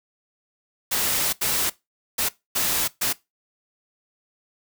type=noise bursts at uneven times; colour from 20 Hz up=white; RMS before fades=-23 dBFS; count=5; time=0.91-1.33 / 1.41-1.7 / 2.18-2.29 / 2.55-2.88 / 3.01-3.13 s; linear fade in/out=10 ms; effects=noise-tail reverb RT60 0.2 s tail -20 dB re dry